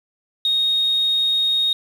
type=tone; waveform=sine; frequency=3729 Hz; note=A#7; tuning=in tune; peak=-15 dBFS; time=0.45-1.73 s; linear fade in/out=2 ms; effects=tanh soft clip ceiling -11 dBFS + 7-bit